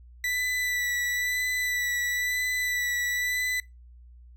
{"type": "tone with vibrato", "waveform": "40% pulse", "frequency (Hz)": 1975, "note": "B6", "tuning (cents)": 0, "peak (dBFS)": -25, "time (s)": [0.24, 3.6], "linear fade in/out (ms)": 2, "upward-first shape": "sine", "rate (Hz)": 1, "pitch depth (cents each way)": 21, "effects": ["noise-tail reverb RT60 0.2 s tail -22 dB re dry", "added 60 Hz sine -47 dBFS peak until 4.36 s"]}